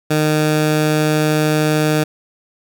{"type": "tone", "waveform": "15% pulse", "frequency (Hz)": 153.4, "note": "D#3", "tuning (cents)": -24, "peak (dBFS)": -7, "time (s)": [0.1, 2.04], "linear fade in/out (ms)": 10, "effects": []}